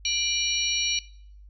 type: tone cluster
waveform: sine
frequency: 2378 / 2943 / 3914 / 4365 / 5700 Hz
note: D7 / F#7 / B7 / C#8 / F8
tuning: +21 / -10 / -16 / -28 / +34 cents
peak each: -30 dBFS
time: 0.05-0.99 s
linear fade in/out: 2 ms
effects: noise-tail reverb RT60 0.6 s tail -20 dB re dry + added 50 Hz sine -45 dBFS peak until 1.49 s